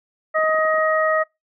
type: harmonic tone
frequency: 629 Hz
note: D#5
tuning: 19 cents sharp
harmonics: 1 / 2 / 3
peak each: -18 / -21 / -23 dBFS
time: 0.34-1.24 s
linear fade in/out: 20 ms
type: clicks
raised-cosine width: 3 ms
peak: -22 dBFS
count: 8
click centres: 0.385 / 0.437 / 0.493 / 0.545 / 0.587 / 0.651 / 0.742 / 0.783 s
effects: noise-tail reverb RT60 0.2 s tail -25 dB re dry + high-pass 400 Hz 12 dB/octave